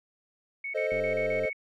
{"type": "tone bursts", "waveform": "sine", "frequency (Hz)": 2217, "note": "C#7", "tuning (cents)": 0, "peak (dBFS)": -32, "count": 7, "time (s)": [0.64, 1.531], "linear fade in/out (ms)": 5, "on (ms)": 99, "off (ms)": 33}
{"type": "chord", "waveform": "triangle", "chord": "A diminished", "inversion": "none", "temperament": "equal", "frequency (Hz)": [440, 523.3, 622.3], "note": ["A4", "C5", "Eb5"], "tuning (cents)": [0, 0, 0], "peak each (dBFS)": [-31, -29, -28], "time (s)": [0.74, 1.5], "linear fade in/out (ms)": 20}
{"type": "click train", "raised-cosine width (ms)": 2, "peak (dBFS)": -28, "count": 54, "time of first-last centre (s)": [0.92, 1.452], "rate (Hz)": 99.6}
{"effects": []}